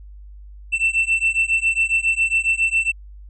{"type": "beating tone pair", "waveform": "triangle", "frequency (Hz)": [2676, 2683.3], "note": ["E7", "E7"], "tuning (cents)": [25, 30], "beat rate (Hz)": 7.3, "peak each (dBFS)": -18, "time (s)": [0.72, 2.92], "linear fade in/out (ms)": 20, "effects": ["added 50 Hz sine -37 dBFS peak until 3.29 s", "resampled to 22050 Hz"]}